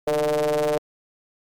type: ring-modulated tone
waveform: square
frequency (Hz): 73.7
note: D2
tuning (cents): +7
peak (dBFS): -17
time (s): 0.07-0.78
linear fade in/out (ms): 5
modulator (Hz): 526
effects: MP3 96 kbps